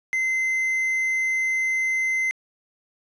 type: tone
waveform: triangle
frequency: 2065 Hz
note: C7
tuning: 23 cents flat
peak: -19 dBFS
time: 0.13-2.31 s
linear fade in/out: 0 ms
effects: resampled to 22050 Hz + 10-bit